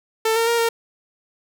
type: tone with pitch steps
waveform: sawtooth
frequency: 444.9 / 458.1 / 468.1 / 460.9 Hz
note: A4 / A#4 / A#4 / A#4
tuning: +19 / -30 / +7 / -20 cents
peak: -13 dBFS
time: 0.25-0.69 s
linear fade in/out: 5 ms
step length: 110 ms
effects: none